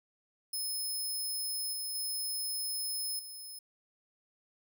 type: tone with level steps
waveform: 10% pulse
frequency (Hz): 5180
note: E8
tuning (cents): -31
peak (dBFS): -28 / -30 / -28 / -38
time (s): 0.53-3.59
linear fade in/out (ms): 5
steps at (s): 1.73 / 1.95 / 3.19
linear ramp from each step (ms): 2
effects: none